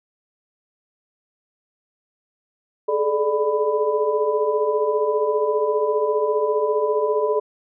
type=tone cluster; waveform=sine; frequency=415.8 / 430.7 / 593 / 995 Hz; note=G#4 / A4 / D5 / B5; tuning=+2 / -37 / +17 / +13 cents; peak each=-26 / -20 / -24 / -26 dBFS; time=2.88-7.4 s; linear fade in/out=10 ms; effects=none